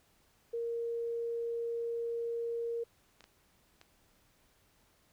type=tone; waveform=sine; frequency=466.2 Hz; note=A#4; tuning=in tune; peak=-33 dBFS; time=0.53-2.84 s; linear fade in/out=10 ms
type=clicks; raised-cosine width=0.2 ms; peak=-36 dBFS; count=3; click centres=3.207 / 3.241 / 3.814 s
effects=pink hiss -69 dBFS RMS until 5.12 s